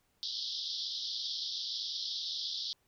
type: band-pass noise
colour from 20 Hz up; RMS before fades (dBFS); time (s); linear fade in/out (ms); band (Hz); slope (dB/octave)
pink; -38; 0.23-2.73; 0; 3300 to 5400; 96
effects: pink hiss -74 dBFS RMS until 2.87 s